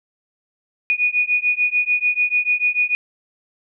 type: beating tone pair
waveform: sine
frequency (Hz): 2461 / 2467.8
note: D#7 / D#7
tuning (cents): -20 / -15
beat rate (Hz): 6.8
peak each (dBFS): -19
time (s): 0.9-2.95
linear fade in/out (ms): 0
effects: none